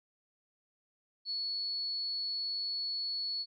sine tone, 4401 Hz, C#8, 13 cents flat, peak -33 dBFS, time 1.25-3.46 s, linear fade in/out 50 ms, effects none

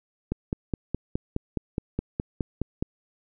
click train, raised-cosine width 3 ms, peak -13 dBFS, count 13, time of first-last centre 0.32-2.825 s, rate 4.79 Hz, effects none

